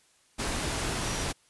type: tone in noise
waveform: sine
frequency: 5800 Hz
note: F#8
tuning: 35 cents flat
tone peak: -41 dBFS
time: 1.05-1.25 s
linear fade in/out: 20 ms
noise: pink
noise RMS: -31 dBFS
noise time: 0.38-1.33 s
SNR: -13 dB
effects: white hiss -64 dBFS RMS until 1.49 s + resampled to 24000 Hz